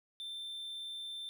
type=tone; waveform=triangle; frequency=3561 Hz; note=A7; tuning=20 cents sharp; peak=-39 dBFS; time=0.2-1.29 s; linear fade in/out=0 ms; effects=none